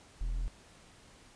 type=tone; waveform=triangle; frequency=41.05 Hz; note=E1; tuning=6 cents flat; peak=-29 dBFS; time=0.21-0.48 s; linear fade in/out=0 ms; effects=pink hiss -58 dBFS RMS until 1.35 s + resampled to 22050 Hz